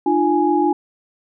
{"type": "tone cluster", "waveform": "sine", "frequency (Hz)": [301.6, 347.7, 833], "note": ["D4", "F4", "G#5"], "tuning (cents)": [46, -8, 5], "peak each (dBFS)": -18, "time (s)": [0.06, 0.73], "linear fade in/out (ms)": 5, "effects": []}